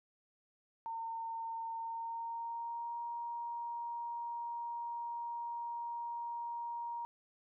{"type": "tone with pitch glide", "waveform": "sine", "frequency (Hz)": [911, 941.5], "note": ["A#5", "A#5"], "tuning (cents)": [-40, 17], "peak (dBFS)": -38, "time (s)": [0.86, 7.05], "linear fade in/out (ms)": 0, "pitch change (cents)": 57, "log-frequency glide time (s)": [1.76, 2.99], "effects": []}